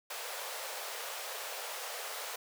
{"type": "high-pass noise", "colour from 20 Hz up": "pink", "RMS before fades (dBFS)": -41, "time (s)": [0.1, 2.36], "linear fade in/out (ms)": 5, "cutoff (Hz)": 460, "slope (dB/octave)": 48, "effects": []}